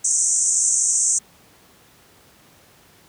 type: band-pass noise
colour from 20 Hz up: white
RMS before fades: -19 dBFS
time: 0.04-1.19 s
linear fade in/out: 10 ms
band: 6000 to 8600 Hz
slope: 96 dB/octave
effects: pink hiss -52 dBFS RMS until 3.08 s + high-pass 80 Hz 12 dB/octave